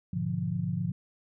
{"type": "chord", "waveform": "sine", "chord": "G# diminished seventh", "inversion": "none", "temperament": "equal", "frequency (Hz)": [103.83, 123.47, 146.83, 174.61], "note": ["G#2", "B2", "D3", "F3"], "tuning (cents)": [0, 0, 0, 0], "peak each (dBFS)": [-35, -36, -34, -31], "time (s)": [0.13, 0.92], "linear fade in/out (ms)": 5, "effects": []}